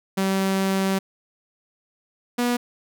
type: tone pair in turn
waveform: sawtooth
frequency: 192.6 / 242.7 Hz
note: G3 / B3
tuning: -30 / -30 cents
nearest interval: major third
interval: 400 cents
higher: second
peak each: -16 dBFS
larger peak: neither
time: 0.17-0.99 / 2.38-2.57 s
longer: first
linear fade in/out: 10 ms
effects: none